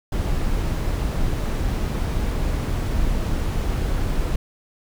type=noise; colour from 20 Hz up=brown; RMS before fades=-22 dBFS; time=0.12-4.36 s; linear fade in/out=5 ms; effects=none